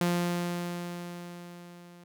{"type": "tone with level ramp", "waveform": "sawtooth", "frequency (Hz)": 174.61, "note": "F3", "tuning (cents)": 0, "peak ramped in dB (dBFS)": [-20, -46], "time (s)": [0.01, 2.04], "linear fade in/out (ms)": 2, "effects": []}